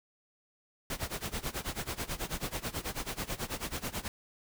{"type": "noise with tremolo", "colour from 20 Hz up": "pink", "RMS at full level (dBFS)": -34, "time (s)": [0.9, 4.08], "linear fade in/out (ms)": 2, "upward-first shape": "sine", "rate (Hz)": 9.2, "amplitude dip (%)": 90, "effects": []}